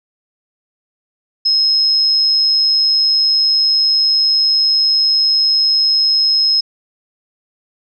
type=tone; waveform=sine; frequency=5150 Hz; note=E8; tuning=41 cents flat; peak=-10 dBFS; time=1.45-6.61 s; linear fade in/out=10 ms; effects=none